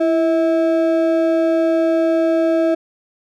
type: ring-modulated tone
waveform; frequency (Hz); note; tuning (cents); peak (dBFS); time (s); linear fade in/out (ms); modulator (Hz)
triangle; 488.9; B4; -18; -8; 0-2.75; 10; 157
effects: none